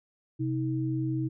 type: tone pair together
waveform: sine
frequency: 129.74 / 317.8 Hz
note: C3 / D#4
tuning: -14 / +37 cents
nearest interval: octave + major third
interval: 1551 cents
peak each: -29 / -30 dBFS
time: 0.39-1.29 s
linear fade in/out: 20 ms
effects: none